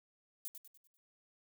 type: noise with echo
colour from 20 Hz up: violet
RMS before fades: -42 dBFS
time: 0.45-0.48 s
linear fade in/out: 0 ms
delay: 98 ms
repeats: 5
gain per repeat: -7 dB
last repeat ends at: 0.97 s
effects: none